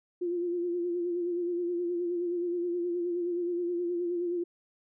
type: tone with vibrato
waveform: sine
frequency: 349.2 Hz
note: F4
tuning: in tune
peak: -28 dBFS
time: 0.21-4.44 s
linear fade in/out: 10 ms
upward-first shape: sine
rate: 9.5 Hz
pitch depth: 41 cents each way
effects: none